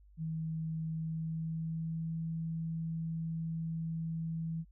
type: tone with pitch glide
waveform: sine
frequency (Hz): 160.3 to 163.1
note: E3 to E3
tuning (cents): -48 to -18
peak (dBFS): -34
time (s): 0.17-4.65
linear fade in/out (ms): 50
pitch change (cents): +30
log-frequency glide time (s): 0.9-2.17
effects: added 50 Hz sine -57 dBFS peak until 4.71 s